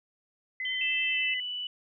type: tone with vibrato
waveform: sine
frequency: 2024 Hz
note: B6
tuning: 42 cents sharp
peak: -31 dBFS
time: 0.6-1.4 s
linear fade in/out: 2 ms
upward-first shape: sine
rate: 10 Hz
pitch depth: 15 cents each way
type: tone with pitch glide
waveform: sine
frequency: 3092 to 2968 Hz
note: G7 to F#7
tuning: -24 to +5 cents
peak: -32 dBFS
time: 0.65-1.67 s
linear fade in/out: 2 ms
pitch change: -71 cents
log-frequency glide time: 1.07-1.34 s
type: tone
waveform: sine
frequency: 2637 Hz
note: E7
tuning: in tune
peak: -28 dBFS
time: 0.81-1.34 s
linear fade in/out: 2 ms
effects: none